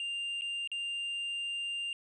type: tone with dropouts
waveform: triangle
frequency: 2794 Hz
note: F7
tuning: in tune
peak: -32 dBFS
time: 0-1.93 s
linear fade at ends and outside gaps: 1 ms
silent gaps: 0.411-0.419 / 0.675-0.716 s
effects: resampled to 24000 Hz